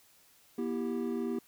triangle chord, E minor, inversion second, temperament equal with one note detuned, 241.3 / 329.6 / 392 Hz, B3 / E4 / G4, -40 / 0 / 0 cents, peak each -32 / -36 / -34 dBFS, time 0.58-1.39 s, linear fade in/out 5 ms, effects white hiss -63 dBFS RMS until 1.47 s

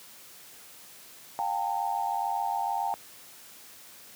sine tone cluster, 718 / 800 / 907 Hz, F5 / G5 / A#5, +48 / +35 / -48 cents, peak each -34 / -30 / -31 dBFS, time 1.39-2.94 s, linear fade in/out 0 ms, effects white hiss -50 dBFS RMS until 4.15 s + high-pass 100 Hz 12 dB/octave

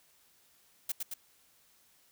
blue noise with echo, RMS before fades -33 dBFS, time 0.89-0.92 s, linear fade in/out 5 ms, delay 110 ms, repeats 2, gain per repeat -3 dB, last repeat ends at 1.14 s, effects white hiss -66 dBFS RMS until 2.11 s

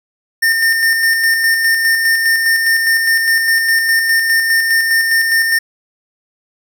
square tone with tremolo, 1814 Hz, A#6, 48 cents flat, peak -10 dBFS, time 0.42-5.59 s, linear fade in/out 10 ms, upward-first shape square, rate 4.9 Hz, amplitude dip 35%, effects none

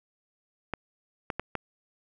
clicks, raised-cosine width 0.5 ms, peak -15 dBFS, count 4, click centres 0.737 / 1.302 / 1.396 / 1.553 s, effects none

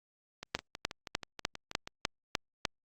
two click trains, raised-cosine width 0.2 ms, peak -23 / -11 dBFS, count 10 / 8, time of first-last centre 0.43-1.875 / 0.55-2.652 s, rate 6.23 / 3.33 Hz, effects Opus 48 kbps

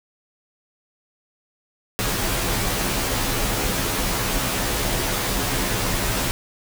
pink noise with comb filter, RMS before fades -23 dBFS, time 1.99-6.31 s, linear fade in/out 0 ms, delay 13 ms, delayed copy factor -1, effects none

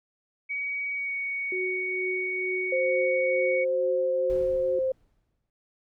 sine tone with pitch glide, 2259 to 2234 Hz, C#7 to C#7, +32 to +13 cents, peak -28 dBFS, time 0.49-3.65 s, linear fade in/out 20 ms, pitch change -19 cents, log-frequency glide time 0.95-1.14 s
sine tone with tremolo, 370 Hz, F#4, in tune, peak -28 dBFS, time 1.52-4.79 s, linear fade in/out 2 ms, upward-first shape triangle, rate 2.2 Hz, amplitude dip 55%
sine tone, 524 Hz, C5, 2 cents sharp, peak -23 dBFS, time 2.72-4.92 s, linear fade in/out 5 ms
brown noise with exponential decay, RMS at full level -39 dBFS, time 4.3-5.5 s, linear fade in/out 0 ms, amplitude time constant 260 ms
effects none

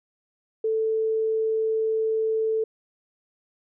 sine tone, 441.6 Hz, A4, 6 cents sharp, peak -21 dBFS, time 0.64-2.64 s, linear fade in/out 5 ms, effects none

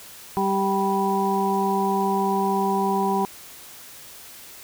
harmonic tone with a mistuned harmonic, 196 Hz, G3, in tune, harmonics 1 / 2 / 4 / 5, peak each -25 / -25 / -25 / -25 dBFS, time 0.37-3.25 s, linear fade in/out 0 ms, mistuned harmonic 4, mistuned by -16 cents, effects white hiss -43 dBFS RMS until 4.63 s

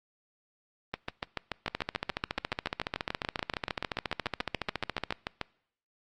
two click trains, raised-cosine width 0.3 ms, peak -15 / -14 dBFS, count 32 / 50, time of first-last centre 0.94-5.413 / 1.68-5.107 s, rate 6.93 / 14.3 Hz, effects noise-tail reverb RT60 0.7 s tail -24 dB re dry + Opus 24 kbps

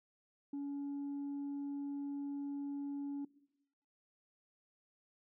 sine tone, 282.7 Hz, C#4, 34 cents sharp, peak -36 dBFS, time 0.53-3.25 s, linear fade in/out 5 ms, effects noise-tail reverb RT60 0.9 s tail -21 dB re dry + tanh soft clip ceiling -37 dBFS

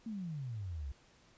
sine exponential sweep, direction down, 233.1 to 64 Hz, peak -38 dBFS, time 0.06-0.92 s, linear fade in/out 5 ms, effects pink hiss -65 dBFS RMS until 1.37 s + resampled to 16000 Hz

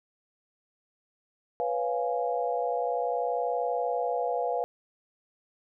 sine chord, C# dominant seventh, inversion third, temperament equal, 493.9 / 554.4 / 698.5 / 830.6 Hz, B4 / C#5 / E#5 / G#5, 0 / 0 / 0 / 0 cents, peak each -30 / -35 / -30 / -34 dBFS, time 1.6-4.64 s, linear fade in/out 0 ms, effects none

